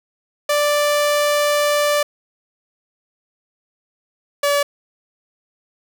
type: tone pair in turn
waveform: sawtooth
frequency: 587.3 / 573.6 Hz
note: D5 / D5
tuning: 0 / -41 cents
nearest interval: unison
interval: 41 cents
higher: first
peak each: -11 dBFS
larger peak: neither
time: 0.49-2.03 / 4.43-4.63 s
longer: first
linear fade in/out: 5 ms
effects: none